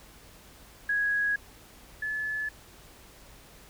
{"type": "tone pair in turn", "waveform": "sine", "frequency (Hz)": [1661.2, 1723], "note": ["G#6", "A6"], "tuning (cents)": [0, -37], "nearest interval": "minor second", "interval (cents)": 63, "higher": "second", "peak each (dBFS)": [-24, -29], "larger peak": "first", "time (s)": [[0.89, 1.36], [2.02, 2.49]], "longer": "neither", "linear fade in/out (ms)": 5, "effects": ["added 50 Hz sine -58 dBFS peak until 3.69 s", "pink hiss -53 dBFS RMS until 3.69 s"]}